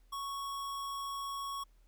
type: tone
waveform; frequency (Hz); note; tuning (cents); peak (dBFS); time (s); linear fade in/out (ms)
square; 1108.7; C#6; 0; -38; 0.12-1.64; 10
effects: added 40 Hz sine -60 dBFS peak until 1.87 s + pink hiss -75 dBFS RMS until 1.87 s

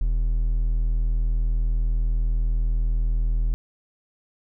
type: tone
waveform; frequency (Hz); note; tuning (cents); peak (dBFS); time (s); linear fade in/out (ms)
triangle; 40; D#1; +49; -17; 0.01-3.54; 0
effects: none

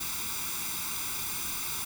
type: noise with comb filter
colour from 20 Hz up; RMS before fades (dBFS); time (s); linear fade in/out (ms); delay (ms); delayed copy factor
white; -34; 0-1.85; 10; 0.83; +0.85
effects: none

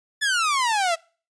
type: exponential sweep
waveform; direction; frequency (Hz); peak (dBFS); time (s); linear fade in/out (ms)
sawtooth; down; 1760 to 645; -16; 0.21-0.96; 20
effects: noise-tail reverb RT60 0.4 s tail -25 dB re dry + resampled to 22050 Hz

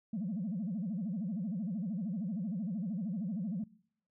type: tone with vibrato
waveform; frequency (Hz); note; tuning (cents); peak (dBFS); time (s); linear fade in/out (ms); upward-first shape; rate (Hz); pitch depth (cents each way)
sine; 197.1; G3; +10; -32; 0.13-3.64; 5; sine; 13; 270
effects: noise-tail reverb RT60 0.7 s tail -24 dB re dry + tanh soft clip ceiling -30 dBFS

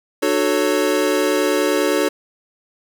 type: chord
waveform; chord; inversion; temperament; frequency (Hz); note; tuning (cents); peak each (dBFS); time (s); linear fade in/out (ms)
square; D major seventh; none; equal with one note detuned; 300.5 / 370 / 440 / 554.4; D4 / F#4 / A4 / C#5; +40 / 0 / 0 / 0; -22; 0.22-2.09; 10
effects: none

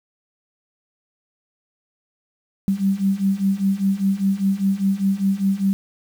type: beating tone pair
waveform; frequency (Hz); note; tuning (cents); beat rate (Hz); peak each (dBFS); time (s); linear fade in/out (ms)
sine; 192.2 / 197.2; G3 / G3; -34 / +11; 5; -21 / -19; 2.68-5.73; 0
effects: 7-bit

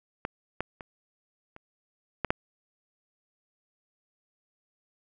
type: clicks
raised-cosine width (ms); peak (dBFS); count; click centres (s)
0.5; -15 / -14 / -25 / -30 / -12 / -8; 6; 0.251 / 0.606 / 0.808 / 1.564 / 2.247 / 2.305
effects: none

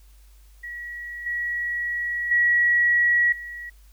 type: tone with level steps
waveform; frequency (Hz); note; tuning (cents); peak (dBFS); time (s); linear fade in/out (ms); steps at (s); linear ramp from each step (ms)
sine; 1921; B6; -48; -32 / -24 / -16 / -33; 0.63-3.7; 10; 1.26 / 2.31 / 3.32; 5
effects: added 50 Hz sine -48 dBFS peak until 3.92 s + white hiss -61 dBFS RMS until 3.92 s

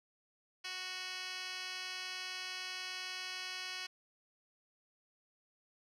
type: tone with band-pass filter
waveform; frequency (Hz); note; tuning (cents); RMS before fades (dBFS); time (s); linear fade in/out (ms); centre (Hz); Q
10% pulse; 369.4; F#4; -3; -43; 0.64-3.87; 10; 3700; 5.2
effects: none

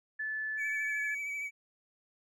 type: tone with pitch glide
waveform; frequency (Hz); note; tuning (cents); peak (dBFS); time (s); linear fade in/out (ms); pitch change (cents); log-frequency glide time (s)
sine; 1739 to 1715.1; A6 to A6; -21 to -45; -33; 0.19-1.15; 10; -24; 0.84-0.97
type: tone with vibrato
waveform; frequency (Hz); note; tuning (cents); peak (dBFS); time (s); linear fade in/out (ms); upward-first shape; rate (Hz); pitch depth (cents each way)
triangle; 2285; D7; -48; -33; 0.57-1.51; 50; triangle; 13; 36
effects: none

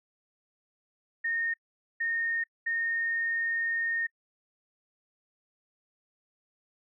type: tone bursts at uneven times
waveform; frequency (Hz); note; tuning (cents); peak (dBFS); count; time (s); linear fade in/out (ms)
sine; 1840; A#6; -23; -27; 3; 1.24-1.54 / 2-2.44 / 2.66-4.07; 10
effects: noise-tail reverb RT60 0.1 s tail -25 dB re dry

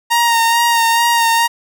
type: tone with vibrato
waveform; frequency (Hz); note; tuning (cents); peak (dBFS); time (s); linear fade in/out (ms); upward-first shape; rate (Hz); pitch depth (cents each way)
sawtooth; 930; A#5; -4; -7; 0.1-1.48; 20; sine; 2.3; 26
effects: none

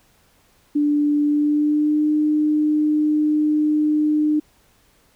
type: tone with pitch glide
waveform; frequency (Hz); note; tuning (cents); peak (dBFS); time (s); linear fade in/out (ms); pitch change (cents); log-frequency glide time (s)
sine; 293.7 to 302.8; D4 to D#4; 0 to -47; -15; 0.75-4.4; 10; +53; 1.24-2.08
effects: pink hiss -58 dBFS RMS until 5.15 s

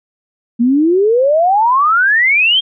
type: exponential sweep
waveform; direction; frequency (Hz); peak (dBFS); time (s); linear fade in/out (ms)
sine; up; 228.1 to 3257; -8; 0.59-2.61; 20
effects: none

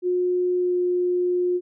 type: tone with pitch glide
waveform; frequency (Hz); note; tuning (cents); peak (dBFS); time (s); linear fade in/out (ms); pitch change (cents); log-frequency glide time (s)
sine; 360 to 357.7; F#4 to F4; -47 to +41; -19; 0.02-1.61; 50; -12; 0.58-0.76
effects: none

